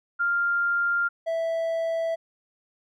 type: tone pair in turn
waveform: sine / triangle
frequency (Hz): 1396.9 / 658.5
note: F6 / E5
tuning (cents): 0 / -2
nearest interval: octave + minor second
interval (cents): 1302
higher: first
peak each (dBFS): -21 / -22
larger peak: first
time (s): 0.19-1.09 / 1.26-2.16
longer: neither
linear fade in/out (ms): 20
effects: none